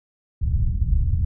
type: low-pass noise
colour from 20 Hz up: white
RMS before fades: -20 dBFS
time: 0.41-1.25 s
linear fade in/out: 5 ms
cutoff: 100 Hz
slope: 24 dB/octave
effects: none